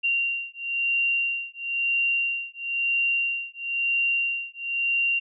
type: beating tone pair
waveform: sine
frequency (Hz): 2765 / 2766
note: F7 / F7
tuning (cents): -18 / -17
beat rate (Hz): 1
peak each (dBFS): -26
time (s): 0.03-5.2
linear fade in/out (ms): 20
effects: none